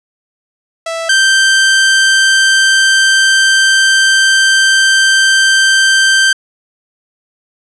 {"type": "tone pair in turn", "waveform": "sawtooth", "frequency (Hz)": [659.3, 1564.5], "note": ["E5", "G6"], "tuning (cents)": [0, -4], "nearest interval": "octave + minor third", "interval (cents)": 1496, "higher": "second", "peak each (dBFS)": [-13, -3], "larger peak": "second", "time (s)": [[0.86, 1.09], [1.09, 6.33]], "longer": "second", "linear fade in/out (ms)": 5, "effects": ["resampled to 22050 Hz", "7-bit"]}